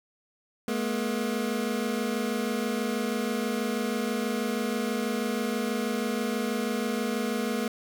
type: tone pair together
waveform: 25% pulse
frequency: 213.8 / 240 Hz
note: A3 / B3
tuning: -49 / -49 cents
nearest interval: major second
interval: 200 cents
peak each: -26 dBFS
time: 0.68-7.68 s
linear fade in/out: 2 ms
effects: none